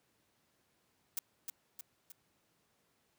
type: noise with echo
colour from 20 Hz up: blue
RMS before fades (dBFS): -36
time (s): 1.17-1.19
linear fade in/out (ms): 2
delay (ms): 310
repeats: 3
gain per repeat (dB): -5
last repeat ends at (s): 2.12
effects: pink hiss -75 dBFS RMS until 3.18 s + high-pass 100 Hz 12 dB/octave